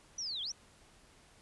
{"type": "linear two-way sweep", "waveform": "sine", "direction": "down then up", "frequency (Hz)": [6000, 3122, 6000], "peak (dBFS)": -36, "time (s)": [0.18, 0.52], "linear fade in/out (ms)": 5, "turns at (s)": 0.42, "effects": ["pink hiss -62 dBFS RMS until 1.41 s", "resampled to 24000 Hz"]}